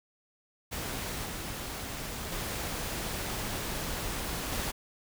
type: noise with level steps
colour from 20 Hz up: pink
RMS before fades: -36 / -38 / -35 / -33 dBFS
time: 0.71-4.72 s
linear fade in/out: 20 ms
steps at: 1.25 / 2.32 / 4.52 s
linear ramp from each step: 5 ms
effects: none